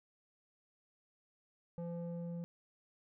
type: tone with low-pass filter sweep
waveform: square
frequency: 170.9 Hz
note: F3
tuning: 37 cents flat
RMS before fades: -42 dBFS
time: 1.78-2.44 s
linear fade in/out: 0 ms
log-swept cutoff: 610 to 370 Hz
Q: 1.9
effects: none